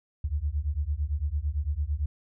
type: beating tone pair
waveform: sine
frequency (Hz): 69.3 / 78.2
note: C#2 / D#2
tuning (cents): 0 / +9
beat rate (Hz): 8.9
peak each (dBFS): -29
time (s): 0.24-2.06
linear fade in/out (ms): 5
effects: none